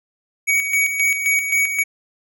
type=tone with tremolo; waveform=square; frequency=2253 Hz; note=C#7; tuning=28 cents sharp; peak=-15 dBFS; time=0.47-1.84 s; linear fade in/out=20 ms; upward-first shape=square; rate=3.8 Hz; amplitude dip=55%; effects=none